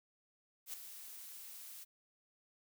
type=noise with ADSR envelope; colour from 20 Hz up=blue; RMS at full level=-42 dBFS; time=0.66-1.85 s; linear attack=76 ms; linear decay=6 ms; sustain=-9 dB; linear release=22 ms; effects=none